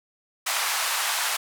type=band-pass noise; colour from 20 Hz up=pink; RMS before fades=-26 dBFS; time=0.46-1.37 s; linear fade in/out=10 ms; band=820 to 14000 Hz; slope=24 dB/octave; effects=none